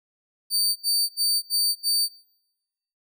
sawtooth tone bursts, 4600 Hz, D8, 37 cents flat, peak -17 dBFS, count 5, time 0.5-2.088 s, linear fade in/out 50 ms, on 260 ms, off 72 ms, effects noise-tail reverb RT60 1.0 s tail -24 dB re dry

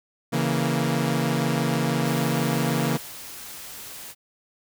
sawtooth chord, A# diminished, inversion first, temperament equal, 138.59 / 164.81 / 233.1 Hz, C#3 / E3 / A#3, 0 / 0 / 0 cents, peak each -22 dBFS, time 0.32-2.98 s, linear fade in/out 20 ms
white noise, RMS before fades -39 dBFS, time 2.03-4.15 s, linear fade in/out 50 ms
effects none

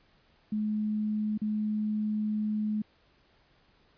sine tone with dropouts, 212.8 Hz, G#3, 42 cents sharp, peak -27 dBFS, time 0.52-2.82 s, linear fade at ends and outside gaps 5 ms, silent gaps 1.377-1.416 s, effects pink hiss -65 dBFS RMS until 3.97 s + resampled to 11025 Hz

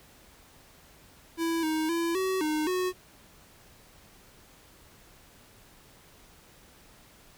square tone with pitch steps, 331.1 / 314 / 336.4 / 377.5 / 307.2 / 366.8 Hz, E4 / D#4 / E4 / F#4 / D#4 / F#4, +8 / +16 / +35 / +35 / -22 / -15 cents, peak -27 dBFS, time 1.37-2.93 s, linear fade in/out 50 ms, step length 260 ms, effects pink hiss -56 dBFS RMS until 7.37 s

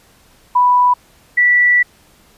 sine tone pair in turn, 987.8 / 1958.6 Hz, B5 / B6, 0 / -15 cents, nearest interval octave, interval 1185 cents, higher second, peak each -8 dBFS, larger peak neither, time 0.55-0.94 / 1.37-1.83 s, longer second, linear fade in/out 10 ms, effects pink hiss -50 dBFS RMS until 2.37 s + resampled to 32000 Hz

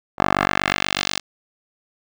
10% pulse tone with band-pass filter sweep, 48.21 Hz, G1, 28 cents flat, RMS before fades -21 dBFS, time 0.18-1.2 s, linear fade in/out 20 ms, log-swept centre 930 to 5000 Hz, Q 1.2, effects none

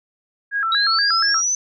sine tone with vibrato, 1480 Hz, F#6, in tune, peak -18 dBFS, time 0.51-1.42 s, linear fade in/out 50 ms, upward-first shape square, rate 4.2 Hz, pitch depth 180 cents each way
sine linear sweep, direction up, 3823 to 6130 Hz, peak -17 dBFS, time 0.72-1.55 s, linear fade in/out 2 ms
effects none

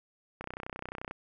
click train, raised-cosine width 0.5 ms, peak -23 dBFS, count 23, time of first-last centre 0.41-1.111 s, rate 31.4 Hz, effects none

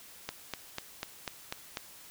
click train, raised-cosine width 0.2 ms, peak -17 dBFS, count 7, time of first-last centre 0.29-1.771 s, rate 4.05 Hz, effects white hiss -52 dBFS RMS until 2.1 s

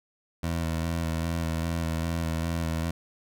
20% pulse tone with vibrato, 82.41 Hz, E2, in tune, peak -22 dBFS, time 0.43-2.91 s, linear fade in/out 5 ms, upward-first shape square, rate 2.5 Hz, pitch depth 24 cents each way, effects none

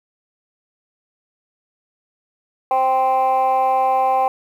sine tone with amplitude modulation, 784 Hz, G5, in tune, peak -8 dBFS, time 2.71-4.28 s, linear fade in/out 2 ms, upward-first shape sine, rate 259 Hz, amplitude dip 95%, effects tanh soft clip ceiling -9 dBFS + 8-bit

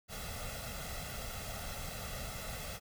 pink noise with comb filter, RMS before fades -42 dBFS, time 0.08-2.8 s, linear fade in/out 50 ms, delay 1.5 ms, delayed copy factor +0.75, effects none

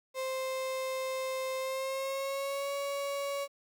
35% pulse tone with pitch glide, 523.3 to 560.9 Hz, C5 to C#5, 0 to +20 cents, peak -31 dBFS, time 0.14-3.48 s, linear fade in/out 50 ms, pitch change +120 cents, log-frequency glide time 1.58-2.73 s, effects 11-bit

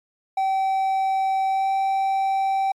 triangle tone with pitch glide, 770 to 775.8 Hz, G5 to G5, -31 to -18 cents, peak -17 dBFS, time 0.37-2.72 s, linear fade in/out 5 ms, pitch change +13 cents, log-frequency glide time 1.48-1.7 s, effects MP3 96 kbps

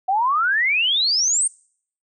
sine exponential sweep, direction up, 735 to 9000 Hz, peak -16 dBFS, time 0.08-1.48 s, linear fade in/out 10 ms, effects noise-tail reverb RT60 0.6 s tail -26 dB re dry

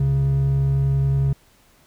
triangle tone pair together, 68.3 / 136.86 Hz, C#2 / C#3, -25 / -22 cents, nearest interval octave, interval 1203 cents, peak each -23 / -14 dBFS, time 0-1.33 s, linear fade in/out 5 ms, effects tanh soft clip ceiling -9 dBFS + pink hiss -56 dBFS RMS until 1.86 s

